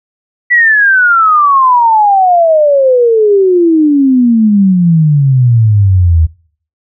sine exponential sweep, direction down, 1975.5 to 78 Hz, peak -4 dBFS, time 0.5-6.27 s, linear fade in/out 20 ms, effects noise-tail reverb RT60 0.5 s tail -22 dB re dry

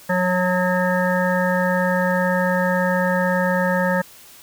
harmonic tone, 181.8 Hz, F#3, 30 cents flat, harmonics 1 / 3 / 5 / 7 / 9 / 10, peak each -21 / -21 / -25 / -30 / -26 / -27 dBFS, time 0.09-4.02 s, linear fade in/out 10 ms, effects white hiss -45 dBFS RMS until 4.42 s

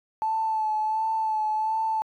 triangle tone with vibrato, 873 Hz, A5, 14 cents flat, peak -19 dBFS, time 0.22-2.02 s, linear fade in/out 0 ms, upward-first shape sine, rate 1.4 Hz, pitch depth 27 cents each way, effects tanh soft clip ceiling -21 dBFS

